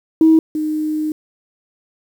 sine tone pair in turn, 320 / 307.9 Hz, D#4 / D#4, +49 / -18 cents, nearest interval minor second, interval 67 cents, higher first, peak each -6 / -17 dBFS, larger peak first, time 0.21-0.39 / 0.55-1.12 s, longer second, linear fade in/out 2 ms, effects tanh soft clip ceiling -2 dBFS + 7-bit

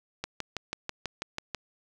click train, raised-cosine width 0.2 ms, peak -15 dBFS, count 9, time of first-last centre 0.24-1.547 s, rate 6.12 Hz, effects none

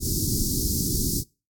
pink band-stop noise, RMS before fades -25 dBFS, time 0-1.24 s, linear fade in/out 50 ms, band 360 to 4700 Hz, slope 48 dB/octave, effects noise-tail reverb RT60 0.3 s tail -23 dB re dry + AAC 64 kbps

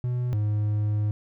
triangle tone pair in turn, 123.47 / 105.14 Hz, B2 / G#2, 0 / +22 cents, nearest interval minor third, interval 278 cents, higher first, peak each -22 / -20 dBFS, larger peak second, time 0.04-0.33 / 0.33-1.11 s, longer second, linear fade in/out 0 ms, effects none

